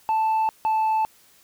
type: tone pair in turn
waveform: sine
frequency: 880 / 876.3 Hz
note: A5 / A5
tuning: 0 / -7 cents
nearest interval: unison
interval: 7 cents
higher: first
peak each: -16 dBFS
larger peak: neither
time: 0.09-0.49 / 0.65-1.05 s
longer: neither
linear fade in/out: 0 ms
effects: tanh soft clip ceiling -18 dBFS + white hiss -56 dBFS RMS until 1.43 s